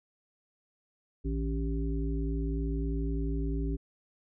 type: harmonic tone with a mistuned harmonic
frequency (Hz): 56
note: A1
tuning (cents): +31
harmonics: 1 / 3 / 5 / 7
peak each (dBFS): -30 / -37 / -36 / -40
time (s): 1.24-3.77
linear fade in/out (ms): 20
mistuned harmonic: 3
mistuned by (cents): -120
effects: none